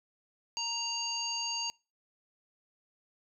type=harmonic tone; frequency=932.3 Hz; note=A#5; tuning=in tune; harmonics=1 / 3 / 5 / 7; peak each=-40 / -38 / -35 / -39 dBFS; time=0.57-1.7 s; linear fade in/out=0 ms; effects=noise-tail reverb RT60 0.3 s tail -26 dB re dry